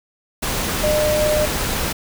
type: tone in noise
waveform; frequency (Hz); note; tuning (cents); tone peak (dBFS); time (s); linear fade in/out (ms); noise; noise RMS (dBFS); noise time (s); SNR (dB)
sine; 606; D#5; -46; -16; 0.83-1.46; 10; pink; -22; 0.42-1.93; +3
effects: none